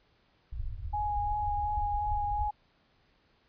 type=low-pass noise; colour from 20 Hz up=pink; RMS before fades=-36 dBFS; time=0.52-2.49 s; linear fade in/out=10 ms; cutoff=100 Hz; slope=48 dB/octave
type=tone with vibrato; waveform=sine; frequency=830.6 Hz; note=G#5; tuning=in tune; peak=-29 dBFS; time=0.93-2.51 s; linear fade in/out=10 ms; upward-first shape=sine; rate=2.8 Hz; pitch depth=16 cents each way
effects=pink hiss -68 dBFS RMS until 3.48 s + resampled to 11025 Hz